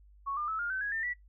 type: tone with pitch steps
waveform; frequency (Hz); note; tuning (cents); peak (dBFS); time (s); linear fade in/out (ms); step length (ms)
sine; 1108.7 / 1202.1 / 1303.3 / 1413.1 / 1532.1 / 1661.2 / 1801.1 / 1952.8; C#6 / D6 / E6 / F6 / G6 / G#6 / A6 / B6; 0 / +40 / -20 / +20 / -40 / 0 / +40 / -20; -31; 0.26-1.14; 20; 110
effects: noise-tail reverb RT60 0.2 s tail -26 dB re dry + added 50 Hz sine -55 dBFS peak until 1.28 s